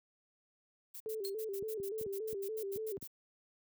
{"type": "noise bursts", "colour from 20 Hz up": "violet", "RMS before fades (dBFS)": -47, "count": 15, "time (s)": [0.94, 3.076], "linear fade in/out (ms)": 10, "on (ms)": 64, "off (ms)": 84}
{"type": "tone with vibrato", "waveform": "sine", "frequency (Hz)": 415.3, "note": "G#4", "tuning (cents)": 0, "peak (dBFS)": -37, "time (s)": [1.06, 2.97], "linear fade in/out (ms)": 0, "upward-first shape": "square", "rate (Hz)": 3.5, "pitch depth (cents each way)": 95}
{"type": "tone with exponential decay", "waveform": "sawtooth", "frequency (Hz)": 4246, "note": "C8", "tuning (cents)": 25, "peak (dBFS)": -34, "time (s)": [1.25, 1.34], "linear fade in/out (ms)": 0, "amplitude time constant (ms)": 19}
{"type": "clicks", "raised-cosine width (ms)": 3, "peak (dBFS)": -36, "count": 8, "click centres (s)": [1.625, 1.8, 2.012, 2.064, 2.329, 2.76, 2.977, 3.027]}
{"effects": ["high-pass 80 Hz 12 dB/octave"]}